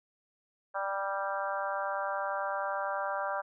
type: harmonic tone with a mistuned harmonic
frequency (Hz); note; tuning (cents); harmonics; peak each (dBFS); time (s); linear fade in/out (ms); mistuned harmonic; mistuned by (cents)
196.6; G3; +5; 3 / 4 / 5 / 6 / 7 / 8; -36 / -37 / -38 / -39 / -39 / -40; 0.74-3.42; 20; 5; -16
effects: none